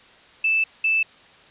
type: tone pair in turn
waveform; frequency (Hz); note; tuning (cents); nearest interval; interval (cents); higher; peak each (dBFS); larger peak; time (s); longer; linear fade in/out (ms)
sine; 2637 / 2637; E7 / E7; 0 / 0; unison; 0; neither; -17; neither; 0.44-0.64 / 0.84-1.03; first; 5
effects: white hiss -50 dBFS RMS until 1.5 s + resampled to 8000 Hz